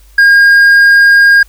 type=tone with hard clipping; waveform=sine; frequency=1621 Hz; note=G#6; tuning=42 cents flat; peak=-3 dBFS; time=0.18-1.43 s; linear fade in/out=5 ms; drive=3 dB; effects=added 50 Hz sine -38 dBFS peak until 1.48 s + white hiss -48 dBFS RMS until 1.48 s